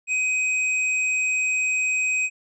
sine tone with hard clipping, 2516 Hz, D#7, 19 cents sharp, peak -22 dBFS, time 0.07-2.3 s, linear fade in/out 50 ms, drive 10 dB, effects resampled to 22050 Hz

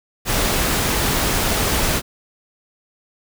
pink noise, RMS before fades -19 dBFS, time 0.25-2.02 s, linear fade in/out 50 ms, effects none

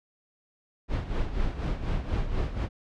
brown noise with tremolo, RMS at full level -26 dBFS, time 0.88-2.69 s, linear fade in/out 50 ms, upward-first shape sine, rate 4.1 Hz, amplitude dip 65%, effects low-pass 4000 Hz 12 dB/octave

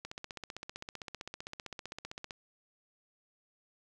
click train, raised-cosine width 0.2 ms, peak -24 dBFS, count 36, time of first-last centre 0.05-2.308 s, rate 15.5 Hz, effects none

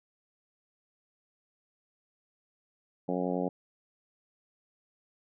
harmonic tone, 90.4 Hz, F#2, 40 cents flat, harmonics 2 / 3 / 4 / 5 / 6 / 7 / 8 / 9, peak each -34 / -34 / -38 / -36 / -36 / -40 / -40 / -42 dBFS, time 3.08-3.49 s, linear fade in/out 10 ms, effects none

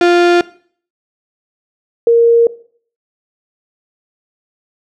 35% pulse / sine tone pair in turn, 349.2 / 466.1 Hz, F4 / A#4, 0 / 0 cents, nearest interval perfect fourth, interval 500 cents, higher second, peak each -5 dBFS, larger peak neither, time 0.01-0.41 / 2.07-2.47 s, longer neither, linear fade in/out 2 ms, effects noise-tail reverb RT60 0.5 s tail -19 dB re dry + low-pass 4000 Hz 12 dB/octave

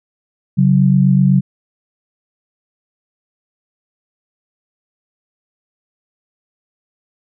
sine tone pair together, 138.5 / 186.5 Hz, C#3 / F#3, -1 / +14 cents, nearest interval perfect fourth, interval 515 cents, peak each -11 dBFS, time 0.57-1.41 s, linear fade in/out 20 ms, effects none

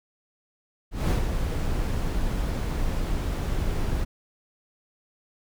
brown noise with ADSR envelope, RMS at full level -20 dBFS, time 0.91-4.05 s, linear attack 190 ms, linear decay 120 ms, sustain -6 dB, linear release 19 ms, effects none

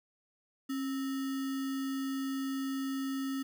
sine tone with sample-and-hold, 270 Hz, C#4, 45 cents flat, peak -32 dBFS, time 0.69-3.43 s, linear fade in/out 10 ms, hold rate 1575 Hz, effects none

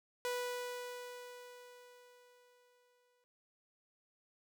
sawtooth tone with exponential decay, 492.1 Hz, B4, 6 cents flat, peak -31 dBFS, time 0.25-3.24 s, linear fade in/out 0 ms, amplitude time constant 650 ms, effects none

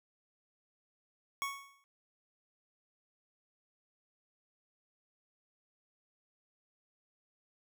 25% pulse tone with exponential decay, 1108.7 Hz, C#6, in tune, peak -28 dBFS, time 1.42-1.84 s, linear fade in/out 0 ms, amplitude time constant 90 ms, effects none

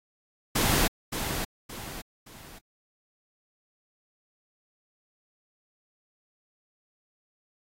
pink noise with echo, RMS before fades -24 dBFS, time 0.55-0.88 s, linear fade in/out 10 ms, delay 570 ms, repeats 3, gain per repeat -8 dB, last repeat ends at 2.59 s, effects AAC 48 kbps

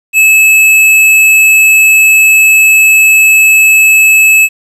square tone, 2600 Hz, E7, 24 cents flat, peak -3 dBFS, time 0.13-4.49 s, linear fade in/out 50 ms, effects resampled to 32000 Hz + 7-bit

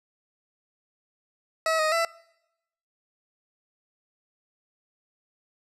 20% pulse tone with pitch steps, 644 / 624 / 667 Hz, E5 / D#5 / E5, -41 / +5 / +20 cents, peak -17 dBFS, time 1.66-2.05 s, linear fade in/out 2 ms, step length 130 ms, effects noise-tail reverb RT60 0.9 s tail -24 dB re dry + low-pass 9000 Hz 12 dB/octave

